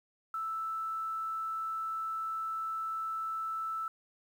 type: tone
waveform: sine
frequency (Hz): 1318.5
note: E6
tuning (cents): 0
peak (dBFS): -33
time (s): 0.34-3.88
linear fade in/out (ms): 2
effects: 10-bit